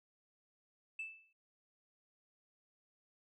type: tone with exponential decay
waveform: sine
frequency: 2637 Hz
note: E7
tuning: in tune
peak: -36 dBFS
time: 0.99-1.33 s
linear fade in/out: 5 ms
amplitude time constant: 72 ms
effects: tanh soft clip ceiling -37 dBFS